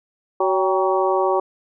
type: harmonic tone with a mistuned harmonic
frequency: 187.8 Hz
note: F#3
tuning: 26 cents sharp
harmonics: 2 / 3 / 4 / 5 / 6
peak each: -20 / -22 / -23 / -24 / -25 dBFS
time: 0.4-1.4 s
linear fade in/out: 5 ms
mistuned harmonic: 4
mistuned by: +71 cents
effects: none